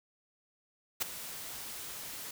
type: noise with ADSR envelope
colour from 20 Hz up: white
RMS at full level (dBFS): -28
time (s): 1-2.31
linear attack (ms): 21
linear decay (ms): 8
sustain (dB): -15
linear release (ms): 4
effects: none